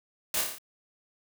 white noise with echo, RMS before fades -29 dBFS, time 0.34-0.41 s, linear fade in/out 2 ms, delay 29 ms, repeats 6, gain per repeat -3 dB, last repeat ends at 0.584 s, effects none

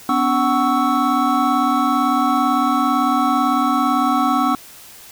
triangle tone cluster, 249.7 / 287.6 / 748 / 1112 / 1315 Hz, B3 / D4 / F#5 / C#6 / E6, +19 / -36 / +19 / +5 / -5 cents, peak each -19 dBFS, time 0.09-4.55 s, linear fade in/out 2 ms, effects white hiss -41 dBFS RMS until 5.11 s

